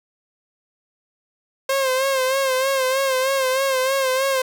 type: tone with vibrato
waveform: sawtooth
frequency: 530 Hz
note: C5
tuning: 22 cents sharp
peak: -14 dBFS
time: 1.69-4.42 s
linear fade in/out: 5 ms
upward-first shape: sine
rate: 3.2 Hz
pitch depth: 56 cents each way
effects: none